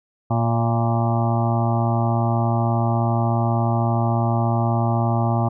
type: harmonic tone with a mistuned harmonic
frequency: 116.54 Hz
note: A#2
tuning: in tune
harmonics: 1 / 2 / 3 / 5 / 6 / 7 / 8 / 9 / 10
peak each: -19 / -25 / -30 / -31 / -27 / -27 / -33 / -34 / -33 dBFS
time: 0.3-5.49 s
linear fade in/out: 10 ms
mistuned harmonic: 6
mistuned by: -35 cents
effects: none